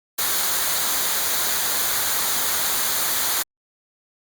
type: noise with comb filter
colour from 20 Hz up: white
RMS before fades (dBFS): -22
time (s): 0.18-3.43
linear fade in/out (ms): 10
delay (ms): 0.37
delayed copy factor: -0.5
effects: Opus 48 kbps